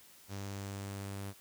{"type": "tone with low-pass filter sweep", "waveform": "sawtooth", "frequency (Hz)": 99.1, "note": "G2", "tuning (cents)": 19, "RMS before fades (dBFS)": -42, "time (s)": [0.28, 1.34], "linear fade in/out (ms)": 50, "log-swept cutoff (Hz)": [6100, 11000], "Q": 2.5, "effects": ["white hiss -59 dBFS RMS until 1.4 s"]}